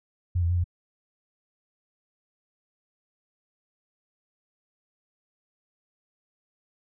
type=tone with pitch steps; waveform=sine; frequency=88.7 / 84.8 / 88.6 / 87 Hz; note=F2 / E2 / F2 / F2; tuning=+27 / +50 / +25 / -6 cents; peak=-21 dBFS; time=0.35-0.642 s; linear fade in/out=10 ms; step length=73 ms; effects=none